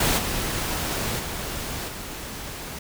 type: noise with level steps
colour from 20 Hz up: pink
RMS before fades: -21 / -27 / -31 / -35 dBFS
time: 0-2.79 s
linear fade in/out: 5 ms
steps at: 0.17 / 1.18 / 1.87 s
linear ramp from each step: 20 ms
effects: none